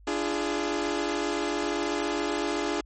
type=chord; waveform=sawtooth; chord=D diminished; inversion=none; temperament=equal with one note detuned; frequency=293.7 / 341.3 / 415.3 Hz; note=D4 / F4 / Ab4; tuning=0 / -40 / 0 cents; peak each=-27 dBFS; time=0.07-2.81 s; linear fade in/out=5 ms; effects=added 50 Hz sine -49 dBFS peak until 2.85 s + MP3 32 kbps